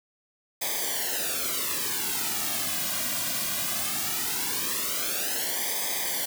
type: noise with flanger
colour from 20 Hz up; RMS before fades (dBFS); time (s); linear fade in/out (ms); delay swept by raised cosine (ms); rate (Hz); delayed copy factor
white; -29; 0.61-6.26; 10; 0.71 to 2.31; 0.19; -0.9
effects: none